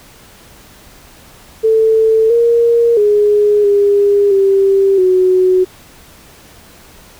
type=tone with pitch steps; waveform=sine; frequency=443 / 468 / 415.5 / 405.1 / 390.9 / 369.7 Hz; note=A4 / A#4 / G#4 / G#4 / G4 / F#4; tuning=+12 / +7 / +1 / -43 / -5 / -1 cents; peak=-7 dBFS; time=1.63-5.65 s; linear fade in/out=20 ms; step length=670 ms; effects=pink hiss -41 dBFS RMS until 7.19 s